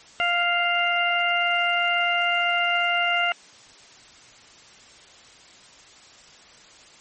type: harmonic tone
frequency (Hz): 698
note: F5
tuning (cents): -1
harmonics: 1 / 2 / 3 / 4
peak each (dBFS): -25 / -25 / -25 / -25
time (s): 0.2-3.32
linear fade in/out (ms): 0
effects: white hiss -49 dBFS RMS until 7 s + MP3 32 kbps